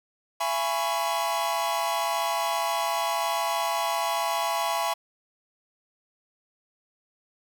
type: chord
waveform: 45% pulse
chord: C# minor seventh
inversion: first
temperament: equal with one note detuned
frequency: 676.2 / 830.6 / 987.8 / 1108.7 Hz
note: E5 / G#5 / B5 / C#6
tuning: +44 / 0 / 0 / 0 cents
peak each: -30 / -30 / -30 / -32 dBFS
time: 0.4-4.94 s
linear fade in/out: 10 ms
effects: none